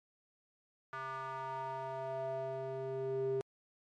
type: tone with band-pass filter sweep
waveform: square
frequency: 132.9 Hz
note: C3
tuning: 27 cents sharp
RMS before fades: -39 dBFS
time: 0.93-3.41 s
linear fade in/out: 0 ms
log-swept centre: 1300 to 380 Hz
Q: 4.2
effects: MP3 48 kbps